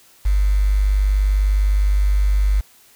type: tone with quantisation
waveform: sine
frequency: 49.73 Hz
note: G1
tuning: 26 cents sharp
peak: -13 dBFS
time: 0.25-2.61 s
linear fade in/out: 10 ms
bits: 6
effects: white hiss -51 dBFS RMS until 2.95 s